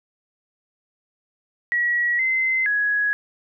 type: tone with pitch steps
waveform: sine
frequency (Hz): 1920 / 2062 / 1671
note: B6 / C7 / G#6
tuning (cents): -49 / -26 / +10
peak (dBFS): -18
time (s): 1.72-3.13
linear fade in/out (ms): 0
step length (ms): 470
effects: none